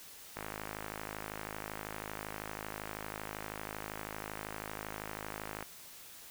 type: click train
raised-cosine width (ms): 0.5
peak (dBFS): -24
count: 278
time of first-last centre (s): 0.37-5.626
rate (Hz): 52.7
effects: white hiss -52 dBFS RMS until 6.3 s